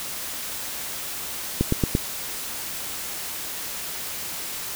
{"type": "click train", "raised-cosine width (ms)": 3, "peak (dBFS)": -6, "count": 4, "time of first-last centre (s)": [1.61, 1.951], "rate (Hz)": 8.79, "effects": ["white hiss -32 dBFS RMS until 4.75 s"]}